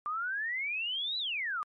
sine exponential two-way sweep, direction up then down, 1174.7 to 4024 to 1174.7 Hz, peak -31 dBFS, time 0.06-1.63 s, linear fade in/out 0 ms, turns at 1.18 s, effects MP3 48 kbps

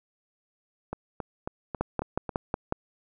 two click trains, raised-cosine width 1 ms, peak -18 / -12 dBFS, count 6 / 6, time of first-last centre 0.93-2.292 / 1.81-2.724 s, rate 3.67 / 5.47 Hz, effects none

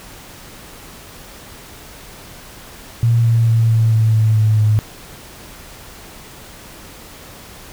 sine tone with pitch steps, 116.54 / 115.13 / 113.75 / 112.38 / 111.02 / 109.68 / 108.36 / 107.05 Hz, A#2 / A#2 / A#2 / A2 / A2 / A2 / A2 / A2, 0 / -21 / -42 / +37 / +16 / -5 / -26 / -47 cents, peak -10 dBFS, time 3.03-4.79 s, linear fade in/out 0 ms, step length 220 ms, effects pink hiss -38 dBFS RMS until 7.72 s

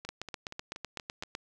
two click trains, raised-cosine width 0.2 ms, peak -24 / -19 dBFS, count 6 / 11, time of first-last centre 0.05-1.235 / 0.09-1.351 s, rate 4.22 / 7.93 Hz, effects none

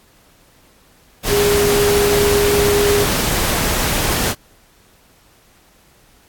sine tone in noise, 408.9 Hz, G#4, 27 cents flat, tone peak -13 dBFS, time 1.28-3.07 s, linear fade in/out 50 ms, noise pink, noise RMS -18 dBFS, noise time 1.23-4.35 s, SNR +2 dB, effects pink hiss -52 dBFS RMS until 6.28 s + AAC 64 kbps

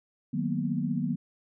sine chord, B major seventh, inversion first, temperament just, 154.34 / 185.21 / 231.5 / 246.9 Hz, D#3 / F#3 / A#3 / B3, -14 / +2 / -12 / 0 cents, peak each -32 dBFS, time 0.33-1.16 s, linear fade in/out 10 ms, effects none

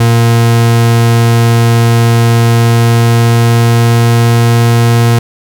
40% pulse tone with pitch glide, 116.54 to 117.28 Hz, A#2 to A#2, 0 to +11 cents, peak -4 dBFS, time 0-5.19 s, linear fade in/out 5 ms, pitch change +11 cents, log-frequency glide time 2.54-4.5 s, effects none

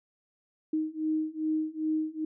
sine beating tone pair, 311.1 / 313.6 Hz, D#4 / D#4, 0 / +14 cents, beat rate 2.5 Hz, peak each -31 / -30 dBFS, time 0.73-2.25 s, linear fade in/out 5 ms, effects none

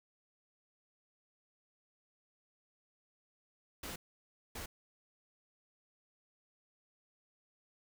pink noise bursts at uneven times, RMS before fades -44 dBFS, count 2, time 3.83-3.96 / 4.55-4.66 s, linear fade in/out 5 ms, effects none

